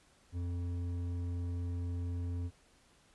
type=tone with hard clipping; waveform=sine; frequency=87.6 Hz; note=F2; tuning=6 cents sharp; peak=-36 dBFS; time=0.32-2.51 s; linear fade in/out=50 ms; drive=8 dB; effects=pink hiss -66 dBFS RMS until 3.14 s + resampled to 24000 Hz